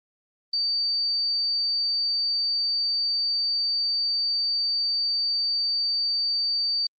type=tone; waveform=sine; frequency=4612 Hz; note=D8; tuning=32 cents flat; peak=-22 dBFS; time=0.53-6.87 s; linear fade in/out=5 ms; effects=Opus 32 kbps